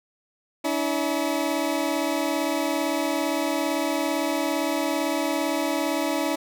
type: tone pair together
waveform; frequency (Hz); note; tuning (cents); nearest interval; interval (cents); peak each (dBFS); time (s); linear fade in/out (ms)
20% pulse; 284.7 / 322.4; C#4 / E4; +46 / -38; major second; 216; -21; 0.64-6.36; 10
effects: none